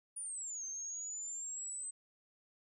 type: exponential two-way sweep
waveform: sine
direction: down then up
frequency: 9760 to 6272 to 8220 Hz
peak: -40 dBFS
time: 0.16-1.91 s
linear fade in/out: 10 ms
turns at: 0.65 s
effects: none